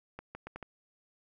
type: accelerating click train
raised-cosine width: 0.5 ms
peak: -27 dBFS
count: 5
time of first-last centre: 0.19-0.628 s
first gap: 160 ms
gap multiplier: 0.75
effects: none